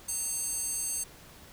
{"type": "tone with high-pass filter", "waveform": "square", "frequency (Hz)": 907, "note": "A#5", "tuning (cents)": -48, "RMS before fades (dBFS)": -33, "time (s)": [0.08, 1.04], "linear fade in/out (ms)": 10, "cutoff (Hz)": 7500, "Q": 5.1, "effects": ["pink hiss -52 dBFS RMS until 1.52 s"]}